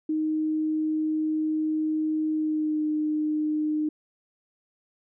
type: tone with pitch glide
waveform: sine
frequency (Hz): 311.1 to 305.4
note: D#4 to D#4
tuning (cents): 0 to -32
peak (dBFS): -23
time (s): 0.09-3.89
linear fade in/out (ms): 5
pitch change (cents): -32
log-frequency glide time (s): 2.32-2.86
effects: none